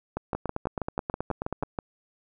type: two click trains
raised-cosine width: 1 ms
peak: -15 / -15 dBFS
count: 13 / 11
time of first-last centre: 0.35-1.633 / 0.17-1.788 s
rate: 9.35 / 6.18 Hz
effects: none